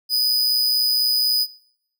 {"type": "tone with amplitude modulation", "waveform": "45% pulse", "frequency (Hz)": 4978, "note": "D#8", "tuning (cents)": 0, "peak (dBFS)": -14, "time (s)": [0.09, 1.47], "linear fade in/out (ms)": 50, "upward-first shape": "sine", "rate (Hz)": 124, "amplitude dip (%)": 40, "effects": ["noise-tail reverb RT60 0.8 s tail -22 dB re dry"]}